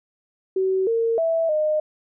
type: tone with pitch steps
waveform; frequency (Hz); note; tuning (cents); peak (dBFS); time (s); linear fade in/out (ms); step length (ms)
sine; 379 / 457.8 / 657 / 613; F#4 / A#4 / E5 / D#5; +42 / -31 / -6 / -26; -18; 0.56-1.8; 5; 310
effects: none